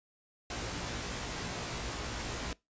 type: noise with comb filter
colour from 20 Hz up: pink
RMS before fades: -38 dBFS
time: 0.5-2.53 s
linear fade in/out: 2 ms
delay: 17 ms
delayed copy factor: +0.8
effects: noise-tail reverb RT60 0.2 s tail -22 dB re dry + resampled to 16000 Hz